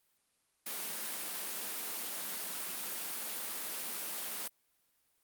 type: high-pass noise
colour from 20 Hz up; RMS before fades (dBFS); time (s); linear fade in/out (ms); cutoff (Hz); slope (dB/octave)
white; -39; 0.66-4.48; 5; 170; 96
effects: white hiss -75 dBFS RMS until 5.23 s + Opus 32 kbps